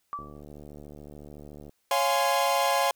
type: tone with exponential decay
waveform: sine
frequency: 1158 Hz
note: D6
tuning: 25 cents flat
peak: -28 dBFS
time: 0.13-0.42 s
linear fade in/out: 0 ms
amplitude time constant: 61 ms
type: click train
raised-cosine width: 2 ms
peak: -32 dBFS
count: 112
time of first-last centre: 0.19-1.694 s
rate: 73.8 Hz
type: chord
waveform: 45% pulse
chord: Db major seventh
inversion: none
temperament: equal with one note detuned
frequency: 554.4 / 698.5 / 830.6 / 1035.1 Hz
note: Db5 / F5 / Ab5 / C6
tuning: 0 / 0 / 0 / -19 cents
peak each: -28 dBFS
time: 1.91-2.91 s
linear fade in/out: 2 ms
effects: white hiss -73 dBFS RMS until 2.95 s